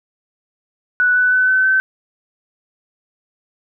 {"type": "tone with pitch steps", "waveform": "sine", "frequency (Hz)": [1480, 1493.7, 1507.6, 1521.6, 1535.7], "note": ["F#6", "F#6", "F#6", "F#6", "G6"], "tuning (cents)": [0, 16, 32, 48, -36], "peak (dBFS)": -11, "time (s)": [1, 1.8], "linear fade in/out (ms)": 0, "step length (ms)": 160, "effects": []}